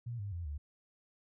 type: tone with pitch steps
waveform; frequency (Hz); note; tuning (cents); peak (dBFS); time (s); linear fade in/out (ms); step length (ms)
sine; 118.7 / 100.97 / 85.9 / 73.07; A#2 / G#2 / F2 / D2; +32 / -48 / -28 / -8; -37; 0.06-0.58; 10; 130
effects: none